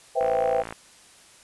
sine chord, C major seventh, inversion third, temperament equal, 493.9 / 523.3 / 659.3 / 784 Hz, B4 / C5 / E5 / G5, 0 / 0 / 0 / 0 cents, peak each -26 dBFS, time 0.15-0.63 s, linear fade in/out 20 ms
click train, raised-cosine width 0.5 ms, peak -19 dBFS, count 30, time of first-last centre 0.21-0.725 s, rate 56.3 Hz
effects white hiss -52 dBFS RMS until 1.43 s + resampled to 24000 Hz

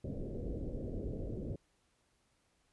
pink low-pass noise, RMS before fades -40 dBFS, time 0.04-1.56 s, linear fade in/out 5 ms, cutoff 560 Hz, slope 48 dB/octave, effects pink hiss -75 dBFS RMS until 2.72 s + resampled to 24000 Hz

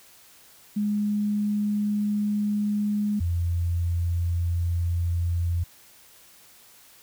sine tone pair in turn, 207.7 / 85.95 Hz, G#3 / F2, 0 / -27 cents, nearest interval octave + minor third, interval 1527 cents, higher first, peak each -22 dBFS, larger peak neither, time 0.76-3.2 / 3.2-5.64 s, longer neither, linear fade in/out 10 ms, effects white hiss -53 dBFS RMS until 7.02 s

